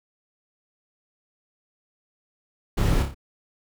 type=noise with echo; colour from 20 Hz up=brown; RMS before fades=-21 dBFS; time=2.77-3.03 s; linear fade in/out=10 ms; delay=29 ms; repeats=4; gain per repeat=-5 dB; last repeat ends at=3.146 s; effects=none